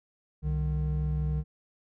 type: tone pair together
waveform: triangle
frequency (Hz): 65.41 / 151.93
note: C2 / D#3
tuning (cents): 0 / -41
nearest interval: octave + minor third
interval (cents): 1459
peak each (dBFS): -27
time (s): 0.42-1.44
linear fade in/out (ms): 50
effects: none